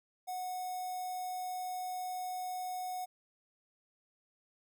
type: tone with notch filter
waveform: square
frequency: 734 Hz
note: F#5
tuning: 14 cents flat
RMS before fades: -39 dBFS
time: 0.27-3.06 s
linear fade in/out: 20 ms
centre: 2700 Hz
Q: 0.54
effects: none